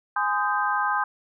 sine chord, Ab major seventh, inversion none, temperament equal with one note detuned, 830.6 / 1027.3 / 1244.5 / 1568 Hz, Ab5 / C6 / Eb6 / G6, 0 / -32 / 0 / 0 cents, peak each -27 dBFS, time 0.16-1.04 s, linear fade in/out 5 ms, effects none

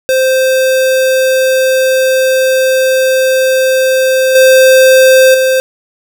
square tone with level steps, 522 Hz, C5, 4 cents flat, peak -8 / -3 / -8 dBFS, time 0.09-5.6 s, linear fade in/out 0 ms, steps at 4.35 / 5.34 s, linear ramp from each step 5 ms, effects none

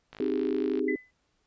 click train, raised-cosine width 0.3 ms, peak -28 dBFS, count 36, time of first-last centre 0.13-0.793 s, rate 52.8 Hz
sine chord, Ab major seventh, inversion first, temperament equal with one note detuned, 261.6 / 311.1 / 384.2 / 415.3 Hz, C4 / Eb4 / G4 / Ab4, 0 / 0 / -35 / 0 cents, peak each -31 dBFS, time 0.2-0.96 s, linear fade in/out 2 ms
sine tone with exponential decay, 2009 Hz, B6, 29 cents sharp, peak -28 dBFS, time 0.88-1.11 s, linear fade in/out 5 ms, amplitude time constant 50 ms
effects pink hiss -73 dBFS RMS until 1.46 s + resampled to 16000 Hz

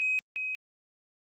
sine tone pair in turn, 2528 / 2528 Hz, D#7 / D#7, +27 / +27 cents, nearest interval unison, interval 0 cents, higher neither, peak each -24 / -30 dBFS, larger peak first, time 0-0.19 / 0.36-0.55 s, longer neither, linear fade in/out 0 ms, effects tanh soft clip ceiling -20 dBFS + Opus 32 kbps

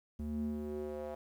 square tone with band-pass filter sweep, 74.6 Hz, D2, 28 cents sharp, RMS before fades -39 dBFS, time 0.19-1.15 s, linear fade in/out 5 ms, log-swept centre 160 to 630 Hz, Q 3.3, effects 11-bit

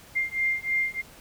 sine beating tone pair, 2104 / 2107.2 Hz, C7 / C7, +9 / +12 cents, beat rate 3.2 Hz, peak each -27 dBFS, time 0.15-1.02 s, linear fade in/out 20 ms, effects pink hiss -50 dBFS RMS until 1.2 s

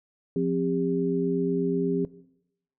sine tone cluster, 175 / 263.2 / 401.1 Hz, F3 / C4 / G4, +4 / +10 / +40 cents, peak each -27 dBFS, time 0.36-2.05 s, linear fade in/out 2 ms, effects noise-tail reverb RT60 0.8 s tail -19 dB re dry

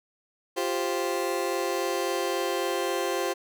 30% pulse chord, F suspended second, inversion none, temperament just, 349.2 / 392.9 / 523.8 Hz, F4 / G4 / C5, 0 / +4 / +2 cents, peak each -28 dBFS, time 0.56-3.34 s, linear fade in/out 20 ms, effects none

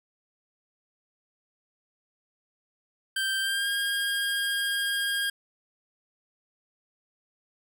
25% pulse tone with pitch glide, 1568 to 1618.6 Hz, G6 to G#6, 0 to -45 cents, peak -22 dBFS, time 3.16-5.3 s, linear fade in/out 5 ms, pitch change +55 cents, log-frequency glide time 3.41-3.69 s, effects none

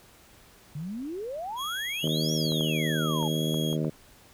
sine exponential two-way sweep, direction up then down, 140 to 5890 to 817 Hz, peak -32 dBFS, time 0.75-3.28 s, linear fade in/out 5 ms, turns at 2.33 s
40% pulse tone with vibrato, 3300 Hz, G#7, 12 cents flat, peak -32 dBFS, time 1.56-3.77 s, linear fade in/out 50 ms, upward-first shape sine, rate 1.7 Hz, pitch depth 11 cents each way
harmonic tone, 77.78 Hz, D#2, in tune, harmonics 2 / 3 / 4 / 5 / 6 / 7 / 8, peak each -28 / -32 / -34 / -36 / -38 / -39 / -40 dBFS, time 2.03-3.9 s, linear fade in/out 10 ms
clicks, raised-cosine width 1 ms, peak -26 dBFS, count 7, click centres 2.075 / 2.521 / 2.609 / 3.228 / 3.543 / 3.73 / 3.847 s
effects pink hiss -55 dBFS RMS until 4.33 s

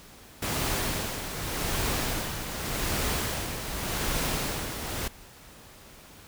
pink noise with tremolo, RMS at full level -28 dBFS, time 0.42-5.08 s, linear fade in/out 5 ms, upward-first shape sine, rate 0.86 Hz, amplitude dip 55%, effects pink hiss -50 dBFS RMS until 6.27 s

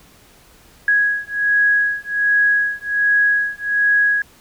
sine beating tone pair, 1661.2 / 1662.5 Hz, G#6 / G#6, 0 / +1 cents, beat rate 1.3 Hz, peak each -17 dBFS, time 0.88-4.22 s, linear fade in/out 2 ms, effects pink hiss -49 dBFS RMS until 4.4 s

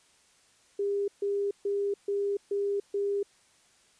sine tone bursts, 402.2 Hz, G4, 44 cents sharp, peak -26 dBFS, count 6, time 0.79-3.23 s, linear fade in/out 5 ms, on 290 ms, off 140 ms, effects white hiss -63 dBFS RMS until 3.99 s + resampled to 22050 Hz

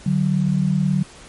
sine tone pair together, 148.66 / 187.3 Hz, D3 / F#3, +21 / +21 cents, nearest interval major third, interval 400 cents, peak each -19 / -18 dBFS, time 0.06-1.03 s, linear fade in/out 5 ms, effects pink hiss -43 dBFS RMS until 1.28 s + MP3 48 kbps

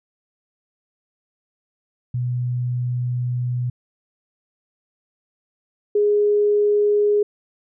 sine tone pair in turn, 123.47 / 414.5 Hz, B2 / G#4, 0 / -3 cents, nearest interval octave + major sixth, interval 2097 cents, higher second, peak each -20 / -14 dBFS, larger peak second, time 2.14-3.7 / 5.95-7.23 s, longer first, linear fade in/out 5 ms, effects none

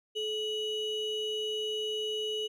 triangle ring-modulated tone, 1680 Hz, G#6, 19 cents sharp, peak -26 dBFS, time 0.15-2.48 s, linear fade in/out 20 ms, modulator 1250 Hz, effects none

